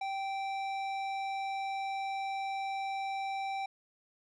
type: tone with low-pass filter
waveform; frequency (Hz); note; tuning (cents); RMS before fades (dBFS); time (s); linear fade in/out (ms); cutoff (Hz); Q
square; 780; G5; -9; -36; 0.01-3.66; 5; 3700; 0.86
effects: none